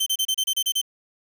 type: tone bursts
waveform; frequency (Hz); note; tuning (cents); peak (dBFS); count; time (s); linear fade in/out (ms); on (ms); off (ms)
sawtooth; 3100; G7; -20; -17; 9; 0-0.816; 10; 64; 30
effects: 8-bit